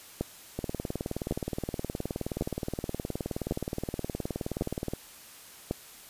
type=two click trains; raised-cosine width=2 ms; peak=-15 / -18 dBFS; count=6 / 84; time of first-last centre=0.21-5.711 / 0.59-4.936 s; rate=0.909 / 19.1 Hz; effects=white hiss -50 dBFS RMS until 6.09 s + resampled to 32000 Hz